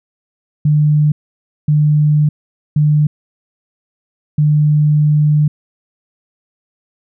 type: tone bursts at uneven times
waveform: sine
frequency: 150 Hz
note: D3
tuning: 37 cents sharp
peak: -8 dBFS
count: 4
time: 0.65-1.12 / 1.68-2.29 / 2.76-3.07 / 4.38-5.48 s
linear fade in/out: 5 ms
effects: none